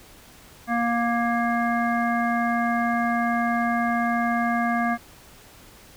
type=harmonic tone; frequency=235.3 Hz; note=A#3; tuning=16 cents sharp; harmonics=1 / 3 / 5 / 7 / 9; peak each=-24 / -25 / -29 / -29 / -34 dBFS; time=0.67-4.98 s; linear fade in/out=50 ms; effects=pink hiss -49 dBFS RMS until 5.96 s